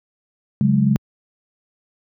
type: chord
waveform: sine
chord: C# suspended fourth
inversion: none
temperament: equal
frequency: 138.59 / 185 / 207.7 Hz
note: C#3 / F#3 / G#3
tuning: 0 / 0 / 0 cents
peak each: -17 / -20 / -16 dBFS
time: 0.61-0.96 s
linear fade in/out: 0 ms
effects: high-pass 80 Hz 12 dB/octave